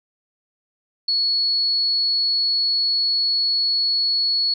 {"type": "tone", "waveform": "sine", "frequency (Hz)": 4380, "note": "C#8", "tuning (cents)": -22, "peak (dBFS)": -17, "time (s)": [1.08, 4.54], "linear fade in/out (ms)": 5, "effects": []}